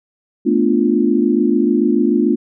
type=chord; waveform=sine; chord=B half-diminished seventh; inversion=third; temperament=equal; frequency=220 / 246.9 / 293.7 / 349.2 Hz; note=A3 / B3 / D4 / F4; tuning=0 / 0 / 0 / 0 cents; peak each=-17 dBFS; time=0.45-2.36 s; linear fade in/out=20 ms; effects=none